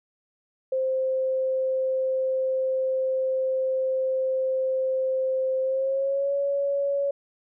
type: tone with pitch glide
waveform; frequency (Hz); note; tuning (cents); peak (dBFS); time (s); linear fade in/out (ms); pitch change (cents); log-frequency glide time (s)
sine; 523.3 to 560.9; C5 to C#5; 0 to +20; -22; 0.72-7.11; 5; +120; 5.62-6.33
effects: none